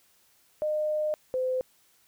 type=tone pair in turn; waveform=sine; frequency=610 / 512.9 Hz; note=D#5 / C5; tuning=-34 / -35 cents; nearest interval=minor third; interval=301 cents; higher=first; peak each=-25 dBFS; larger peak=neither; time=0.62-1.14 / 1.34-1.61 s; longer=first; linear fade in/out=0 ms; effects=white hiss -64 dBFS RMS until 2.07 s